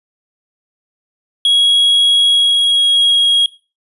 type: tone with pitch glide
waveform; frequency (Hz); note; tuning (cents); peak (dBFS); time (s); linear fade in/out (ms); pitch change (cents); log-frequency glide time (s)
triangle; 3316 to 3289; G#7 to G#7; -3 to -18; -7; 1.45-3.46; 2; -15; 2.27-3.27
effects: noise-tail reverb RT60 0.3 s tail -18 dB re dry + resampled to 24000 Hz